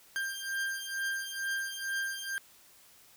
40% pulse beating tone pair, 1588 / 1590.2 Hz, G6 / G6, +22 / +24 cents, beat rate 2.2 Hz, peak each -35 / -35 dBFS, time 0.16-2.38 s, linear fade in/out 0 ms, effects white hiss -59 dBFS RMS until 3.16 s

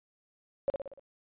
sine tone with echo, 554.4 Hz, C#5, in tune, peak -24 dBFS, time 0.68-0.7 s, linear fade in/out 0 ms, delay 59 ms, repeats 5, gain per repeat -5 dB, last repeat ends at 0.995 s, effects resampled to 8000 Hz

